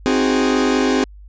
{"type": "chord", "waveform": "40% pulse", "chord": "Ab dominant seventh", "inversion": "first", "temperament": "equal", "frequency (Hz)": [261.6, 311.1, 370, 415.3], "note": ["C4", "Eb4", "Gb4", "Ab4"], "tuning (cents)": [0, 0, 0, 0], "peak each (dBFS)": [-16, -22, -22, -20], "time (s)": [0.06, 1.04], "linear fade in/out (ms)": 0, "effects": ["added 50 Hz sine -37 dBFS peak until 1.28 s", "resampled to 16000 Hz"]}